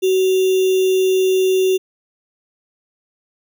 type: tone with sample-and-hold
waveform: sine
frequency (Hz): 375.9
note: F#4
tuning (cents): +27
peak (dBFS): -12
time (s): 0.02-1.78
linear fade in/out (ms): 20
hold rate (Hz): 3150
effects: none